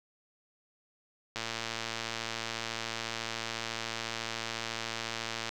click train, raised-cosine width 0.2 ms, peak -17 dBFS, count 472, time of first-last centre 1.36-5.492 s, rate 114 Hz, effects none

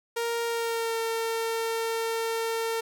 sawtooth tone with pitch glide, 466.2 to 454.2 Hz, A#4 to A#4, 0 to -45 cents, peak -23 dBFS, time 0.16-2.81 s, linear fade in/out 10 ms, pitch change -45 cents, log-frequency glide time 0.45-0.98 s, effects none

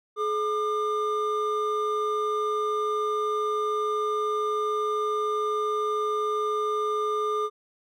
triangle tone pair together, 425.3 / 1203 Hz, G#4 / D6, +41 / +41 cents, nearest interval octave + tritone, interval 1800 cents, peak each -25 dBFS, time 0.16-7.5 s, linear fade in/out 50 ms, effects none

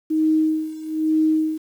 sine tone with tremolo, 313.7 Hz, D#4, 14 cents sharp, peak -14 dBFS, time 0.1-1.58 s, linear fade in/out 10 ms, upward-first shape sine, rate 1.1 Hz, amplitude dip 85%, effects 8-bit

